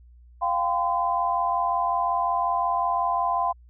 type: chord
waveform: sine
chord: F suspended second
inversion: none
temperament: equal with one note detuned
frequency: 698.5 / 784 / 1020.8 Hz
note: F5 / G5 / C6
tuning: 0 / 0 / -43 cents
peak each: -26 / -28 / -24 dBFS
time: 0.41-3.53 s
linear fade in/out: 20 ms
effects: added 60 Hz sine -48 dBFS peak until 3.69 s